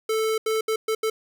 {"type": "tone bursts at uneven times", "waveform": "square", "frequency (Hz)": 440, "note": "A4", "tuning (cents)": 0, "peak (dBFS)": -22, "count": 5, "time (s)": [[0.09, 0.38], [0.46, 0.61], [0.68, 0.76], [0.88, 0.95], [1.03, 1.1]], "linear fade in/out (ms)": 5, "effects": []}